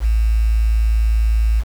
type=tone with quantisation; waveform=sine; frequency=55 Hz; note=A1; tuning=in tune; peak=-12 dBFS; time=0-1.64 s; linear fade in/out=50 ms; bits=6; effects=none